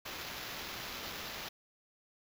violet noise with sample-and-hold, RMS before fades -43 dBFS, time 0.05-1.49 s, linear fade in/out 10 ms, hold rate 8820 Hz, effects none

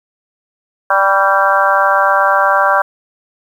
harmonic tone with a mistuned harmonic, 196 Hz, G3, in tune, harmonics 3 / 4 / 5 / 6 / 7 / 8, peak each -16 / -16 / -16 / -16 / -16 / -16 dBFS, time 0.9-2.82 s, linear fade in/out 5 ms, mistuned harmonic 6, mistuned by -40 cents, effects 7-bit

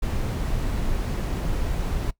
brown noise, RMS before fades -25 dBFS, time 0.02-2.11 s, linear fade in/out 10 ms, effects noise-tail reverb RT60 0.1 s tail -20 dB re dry

